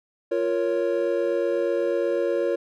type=chord; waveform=triangle; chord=Bb minor; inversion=second; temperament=equal; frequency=349.2 / 466.2 / 554.4 Hz; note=F4 / Bb4 / Db5; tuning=0 / 0 / 0 cents; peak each=-24 / -24 / -23 dBFS; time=0.31-2.56 s; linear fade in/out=10 ms; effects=none